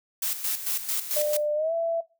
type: noise with tremolo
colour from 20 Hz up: blue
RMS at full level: -27 dBFS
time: 0.22-1.37 s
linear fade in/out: 5 ms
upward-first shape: square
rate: 4.5 Hz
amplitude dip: 65%
type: tone with pitch glide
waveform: sine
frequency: 597 to 666.3 Hz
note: D5 to E5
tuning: +28 to +18 cents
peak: -23 dBFS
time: 1.16-2.01 s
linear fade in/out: 10 ms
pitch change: +190 cents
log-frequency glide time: 1.55-1.73 s
effects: noise-tail reverb RT60 0.3 s tail -20 dB re dry